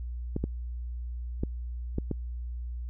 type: clicks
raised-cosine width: 3 ms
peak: -16 dBFS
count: 5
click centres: 0.364 / 0.44 / 1.435 / 1.984 / 2.113 s
effects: added 60 Hz sine -33 dBFS peak until 2.89 s